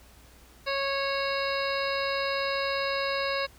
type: harmonic tone with a mistuned harmonic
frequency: 551 Hz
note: C#5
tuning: 11 cents flat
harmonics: 1 / 2 / 3 / 4 / 5 / 7 / 8 / 9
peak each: -30 / -33 / -35 / -36 / -37 / -38 / -39 / -40 dBFS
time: 0.66-3.47 s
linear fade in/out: 20 ms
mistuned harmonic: 8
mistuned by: -47 cents
effects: added 60 Hz sine -55 dBFS peak until 3.58 s + pink hiss -56 dBFS RMS until 3.58 s

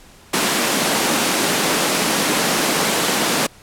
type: high-pass noise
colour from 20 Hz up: pink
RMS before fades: -18 dBFS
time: 0.33-3.47 s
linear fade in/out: 10 ms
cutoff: 190 Hz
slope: 24 dB/octave
effects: pink hiss -46 dBFS RMS until 3.62 s + low-pass 12000 Hz 12 dB/octave

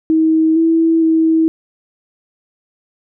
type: tone with pitch steps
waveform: sine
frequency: 318.8 / 327.2 / 322.4 Hz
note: D#4 / E4 / E4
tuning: +42 / -13 / -38 cents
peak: -9 dBFS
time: 0.1-1.48 s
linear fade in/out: 0 ms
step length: 460 ms
effects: none

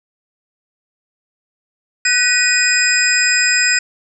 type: tone cluster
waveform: sine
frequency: 1502 / 1916 / 2478 / 5020 / 7480 Hz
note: F#6 / A#6 / D#7 / D#8 / A#8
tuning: +26 / +47 / -8 / +15 / +5 cents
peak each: -18 dBFS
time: 2.05-3.79 s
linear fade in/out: 5 ms
effects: none

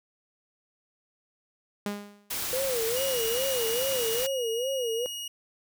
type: tone with exponential decay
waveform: sawtooth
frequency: 204.5 Hz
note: G#3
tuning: 26 cents flat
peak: -23 dBFS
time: 1.86-2.32 s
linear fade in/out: 2 ms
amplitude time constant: 100 ms
type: noise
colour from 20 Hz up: white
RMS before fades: -32 dBFS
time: 2.3-4.27 s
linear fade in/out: 10 ms
type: tone with vibrato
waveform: sine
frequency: 493.9 Hz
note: B4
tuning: in tune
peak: -27 dBFS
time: 2.53-5.06 s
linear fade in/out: 0 ms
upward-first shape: sine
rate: 2.4 Hz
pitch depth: 170 cents each way
type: tone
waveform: sawtooth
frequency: 2880 Hz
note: F#7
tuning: 47 cents flat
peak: -31 dBFS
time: 2.96-5.28 s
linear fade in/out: 5 ms
effects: none

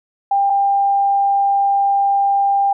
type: tone pair in turn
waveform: sine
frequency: 796 / 796 Hz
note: G5 / G5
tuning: +26 / +26 cents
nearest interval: unison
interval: 0 cents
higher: neither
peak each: -12 dBFS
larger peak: neither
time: 0.31-0.5 / 0.5-2.73 s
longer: second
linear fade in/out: 5 ms
effects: none

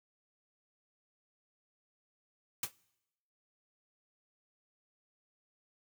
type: noise with exponential decay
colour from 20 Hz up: white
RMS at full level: -29 dBFS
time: 2.63-2.72 s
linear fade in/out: 5 ms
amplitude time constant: 18 ms
effects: noise-tail reverb RT60 0.9 s tail -24 dB re dry

